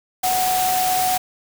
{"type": "tone in noise", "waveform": "sine", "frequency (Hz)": 740, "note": "F#5", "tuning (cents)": 0, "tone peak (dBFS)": -18, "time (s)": [0.23, 1.18], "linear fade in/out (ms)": 10, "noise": "white", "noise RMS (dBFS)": -24, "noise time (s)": [0.23, 1.18], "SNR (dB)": 3, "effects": []}